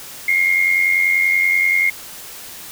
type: tone with amplitude modulation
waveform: sine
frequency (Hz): 2136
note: C7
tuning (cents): +35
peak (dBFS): -10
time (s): 0.28-1.9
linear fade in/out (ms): 5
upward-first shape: sine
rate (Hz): 90.4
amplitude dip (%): 60
effects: white hiss -35 dBFS RMS until 2.71 s